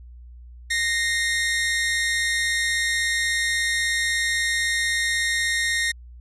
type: tone pair together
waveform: sawtooth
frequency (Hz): 1856.3 / 2093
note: A#6 / C7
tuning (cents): -8 / 0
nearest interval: major second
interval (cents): 208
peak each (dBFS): -18 / -25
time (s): 0.7-5.92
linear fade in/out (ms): 10
effects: added 60 Hz sine -40 dBFS peak until 6.2 s + resampled to 24000 Hz